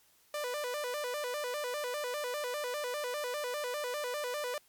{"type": "tone with vibrato", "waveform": "sawtooth", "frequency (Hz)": 541, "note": "C#5", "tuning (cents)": -42, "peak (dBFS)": -30, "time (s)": [0.34, 4.58], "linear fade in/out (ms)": 2, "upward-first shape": "square", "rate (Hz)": 5, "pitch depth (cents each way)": 160, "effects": ["white hiss -66 dBFS RMS until 4.68 s", "MP3 96 kbps"]}